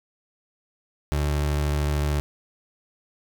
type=tone; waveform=30% pulse; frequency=73.42 Hz; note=D2; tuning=in tune; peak=-19 dBFS; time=1.12-2.2 s; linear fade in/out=0 ms; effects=none